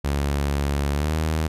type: tone with pitch glide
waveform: sawtooth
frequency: 71 to 78.78 Hz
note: C#2 to D#2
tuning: +42 to +22 cents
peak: -17 dBFS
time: 0.04-1.48 s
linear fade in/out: 10 ms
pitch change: +180 cents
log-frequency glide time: 0.93-1.15 s
effects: resampled to 32000 Hz